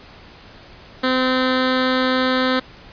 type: tone with notch filter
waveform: 10% pulse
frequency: 257.4 Hz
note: C4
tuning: 28 cents flat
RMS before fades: -18 dBFS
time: 1.03-2.6 s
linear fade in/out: 10 ms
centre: 840 Hz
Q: 1.6
effects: pink hiss -43 dBFS RMS until 2.92 s + resampled to 11025 Hz